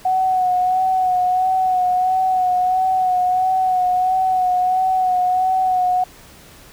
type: tone with vibrato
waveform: sine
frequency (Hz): 740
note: F#5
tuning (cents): 0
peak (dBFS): -14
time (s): 0.05-6.04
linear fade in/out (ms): 5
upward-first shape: sine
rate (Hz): 1.5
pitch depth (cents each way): 30
effects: pink hiss -44 dBFS RMS until 6.72 s